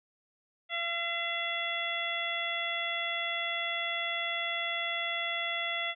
harmonic tone, 680 Hz, F5, 46 cents flat, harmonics 1 / 2 / 3 / 4 / 5, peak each -39 / -40 / -34 / -39 / -36 dBFS, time 0.69-5.95 s, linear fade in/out 50 ms, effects none

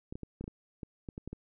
clicks, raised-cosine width 3 ms, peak -27 dBFS, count 11, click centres 0.125 / 0.155 / 0.233 / 0.41 / 0.441 / 0.479 / 0.832 / 1.088 / 1.179 / 1.276 / 1.33 s, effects none

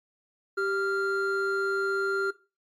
triangle tone pair together, 390.6 / 1393 Hz, G4 / F6, -6 / -5 cents, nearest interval octave + minor seventh, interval 2201 cents, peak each -26 dBFS, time 0.57-2.31 s, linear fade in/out 10 ms, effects noise-tail reverb RT60 0.3 s tail -17 dB re dry + MP3 96 kbps

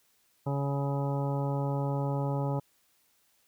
harmonic tone, 140 Hz, C#3, 18 cents sharp, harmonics 1 / 2 / 3 / 4 / 5 / 6 / 7 / 9, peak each -29 / -37 / -39 / -37 / -46 / -39 / -43 / -47 dBFS, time 0.46-2.6 s, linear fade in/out 10 ms, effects white hiss -69 dBFS RMS until 3.47 s

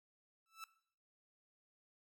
sawtooth tone with exponential growth, 1318.5 Hz, E6, in tune, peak -40 dBFS, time 0.46-0.64 s, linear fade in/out 1 ms, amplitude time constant 37 ms, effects noise-tail reverb RT60 0.6 s tail -18 dB re dry

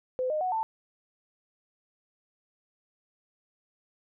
sine tone with pitch steps, 510 / 613.5 / 738.1 / 888 Hz, C5 / D#5 / F#5 / A5, -44 / -25 / -4 / +16 cents, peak -26 dBFS, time 0.19-0.63 s, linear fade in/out 0 ms, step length 110 ms, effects none

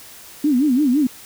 sine tone with vibrato, 272.5 Hz, C#4, 29 cents flat, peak -13 dBFS, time 0.44-1.07 s, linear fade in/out 5 ms, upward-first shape sine, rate 5.9 Hz, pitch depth 210 cents each way, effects white hiss -41 dBFS RMS until 1.25 s

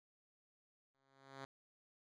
5% pulse tone with exponential growth, 135.5 Hz, C#3, 39 cents flat, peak -35 dBFS, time 0.94-1.45 s, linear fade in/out 2 ms, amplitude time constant 110 ms, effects low-pass 5000 Hz 12 dB/octave

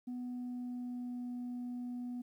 sine tone with pitch glide, 247.4 to 245.3 Hz, B3 to B3, +3 to -12 cents, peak -36 dBFS, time 0.07-2.22 s, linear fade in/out 10 ms, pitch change -15 cents, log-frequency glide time 0.17-1.32 s, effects tanh soft clip ceiling -37 dBFS + 12-bit

